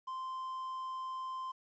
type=tone with quantisation; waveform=triangle; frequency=1041 Hz; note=C6; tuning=9 cents flat; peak=-36 dBFS; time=0.07-1.52 s; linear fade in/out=10 ms; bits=11; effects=resampled to 16000 Hz